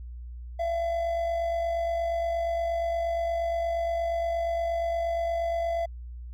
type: tone with amplitude modulation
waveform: triangle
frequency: 675 Hz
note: E5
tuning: 41 cents sharp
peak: -22 dBFS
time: 0.59-5.86 s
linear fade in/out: 10 ms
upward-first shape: sine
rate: 48.5 Hz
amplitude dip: 35%
effects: added 60 Hz sine -37 dBFS peak until 6.33 s